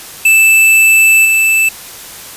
square tone with level steps, 2639 Hz, E7, 1 cent sharp, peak -5 / -8 dBFS, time 0.25-1.69 s, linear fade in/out 5 ms, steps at 1.25 s, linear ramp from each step 2 ms, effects white hiss -30 dBFS RMS until 2.36 s + resampled to 32000 Hz

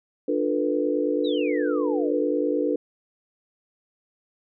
sine chord, B half-diminished seventh, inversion first, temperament just, 296.3 / 355.6 / 444.5 / 493.9 Hz, D4 / F4 / A4 / B4, +15 / +31 / +18 / 0 cents, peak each -25 / -29 / -27 / -26 dBFS, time 0.28-2.76 s, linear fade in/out 5 ms
sine exponential sweep, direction down, 4013 to 404.3 Hz, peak -34 dBFS, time 1.24-2.25 s, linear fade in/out 10 ms
effects none

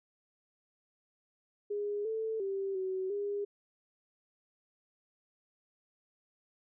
sine tone with pitch steps, 411.5 / 442.6 / 390.3 / 376.5 / 406.4 Hz, G#4 / A4 / G4 / F#4 / G#4, -16 / +10 / -8 / +30 / -38 cents, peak -32 dBFS, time 1.7-3.45 s, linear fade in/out 10 ms, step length 350 ms, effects none

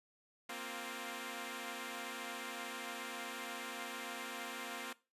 5% pulse chord, Bb suspended second, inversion none, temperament equal with one note detuned, 233.1 / 261.6 / 351.3 Hz, Bb3 / C4 / F4, 0 / 0 / +10 cents, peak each -35 / -35 / -37 dBFS, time 0.49-4.93 s, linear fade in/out 5 ms, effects noise-tail reverb RT60 0.3 s tail -20 dB re dry + resampled to 32000 Hz

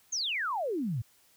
sine exponential sweep, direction down, 6740 to 103.6 Hz, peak -29 dBFS, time 0.12-1.02 s, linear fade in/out 10 ms, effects white hiss -64 dBFS RMS until 1.36 s

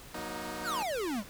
10% pulse chord, D# minor, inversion first, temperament equal with one note detuned, 185 / 238.9 / 311.1 Hz, F#3 / A#3 / D#4, 0 / +43 / 0 cents, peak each -35 / -34 / -32 dBFS, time 0.14-0.83 s, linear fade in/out 5 ms
square exponential sweep, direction down, 1672 to 185.3 Hz, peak -32 dBFS, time 0.63-1.24 s, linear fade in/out 50 ms
effects pink hiss -50 dBFS RMS until 1.29 s

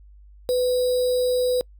sine tone with sample-and-hold, 500 Hz, B4, 21 cents sharp, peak -18 dBFS, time 0.49-1.61 s, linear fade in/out 0 ms, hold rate 4410 Hz, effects noise-tail reverb RT60 0.1 s tail -26 dB re dry + added 50 Hz sine -45 dBFS peak until 1.79 s

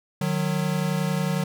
square tone pair together, 152.65 / 183.7 Hz, D#3 / F#3, -33 / -12 cents, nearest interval minor third, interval 321 cents, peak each -26 dBFS, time 0.21-1.44 s, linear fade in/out 5 ms, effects none

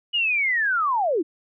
sine linear sweep, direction down, 2927 to 284 Hz, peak -19 dBFS, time 0.13-1.23 s, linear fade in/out 20 ms, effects none

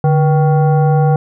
sine tone with frequency modulation, 146.83 Hz, D3, in tune, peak -8 dBFS, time 0.04-1.16 s, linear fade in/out 2 ms, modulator 630 Hz, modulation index 0.73, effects none

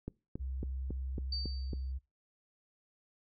click train, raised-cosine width 3 ms, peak -25 dBFS, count 7, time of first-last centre 0.08-1.733 s, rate 3.63 Hz
sine tone, 65.41 Hz, C2, in tune, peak -35 dBFS, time 0.39-1.99 s, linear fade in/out 20 ms
sine tone with exponential decay, 4607 Hz, D8, 34 cents flat, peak -33 dBFS, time 1.32-1.92 s, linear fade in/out 5 ms, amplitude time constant 130 ms
effects noise-tail reverb RT60 0.3 s tail -24 dB re dry + MP3 64 kbps

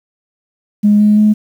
sine tone with pitch steps, 207.7 / 210 / 212.3 Hz, G#3 / G#3 / G#3, 0 / +19 / +38 cents, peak -5 dBFS, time 0.83-1.34 s, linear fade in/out 20 ms, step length 170 ms, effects tanh soft clip ceiling -1 dBFS + 7-bit

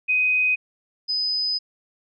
sine tone pair in turn, 2506 / 5012 Hz, D#7 / D#8, +12 / +12 cents, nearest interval octave, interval 1200 cents, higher second, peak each -17 / -21 dBFS, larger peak first, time 0.08-0.56 / 1.08-1.59 s, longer second, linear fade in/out 20 ms, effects none

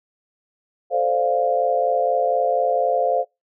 sine chord, D minor seventh, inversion second, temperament equal with one note detuned, 438.7 / 523.3 / 587.3 / 698.5 Hz, A4 / C5 / D5 / F5, -5 / 0 / 0 / 0 cents, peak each -26 / -21 / -26 / -20 dBFS, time 0.9-3.25 s, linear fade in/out 50 ms, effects noise-tail reverb RT60 0.2 s tail -24 dB re dry

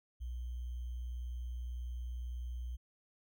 sine tone with sample-and-hold, 60.9 Hz, B1, 24 cents flat, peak -38 dBFS, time 0.2-2.77 s, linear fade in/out 20 ms, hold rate 3150 Hz, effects none

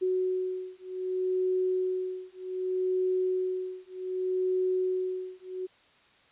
sine beating tone pair, 370 / 370.65 Hz, F#4 / F#4, 0 / +3 cents, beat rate 0.65 Hz, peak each -30 dBFS, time 0.01-5.67 s, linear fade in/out 20 ms, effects white hiss -61 dBFS RMS until 6.31 s + resampled to 8000 Hz

